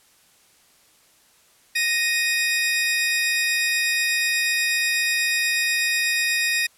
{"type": "tone pair together", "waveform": "sawtooth", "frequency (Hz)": [1864.7, 2489], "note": ["A#6", "D#7"], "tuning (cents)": [0, 0], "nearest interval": "perfect fourth", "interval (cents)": 500, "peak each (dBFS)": -19, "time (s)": [1.75, 6.67], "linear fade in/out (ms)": 10, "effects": ["white hiss -57 dBFS RMS until 6.77 s", "low-pass 12000 Hz 12 dB/octave"]}